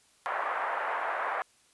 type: band-pass noise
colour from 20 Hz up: pink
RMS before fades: -32 dBFS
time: 0.26-1.42 s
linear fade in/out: 0 ms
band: 660 to 1700 Hz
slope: 24 dB/octave
effects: white hiss -64 dBFS RMS until 1.73 s + resampled to 24000 Hz